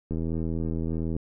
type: click train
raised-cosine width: 3 ms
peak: -18 dBFS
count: 87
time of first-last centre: 0.11-1.165 s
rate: 81.5 Hz
effects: none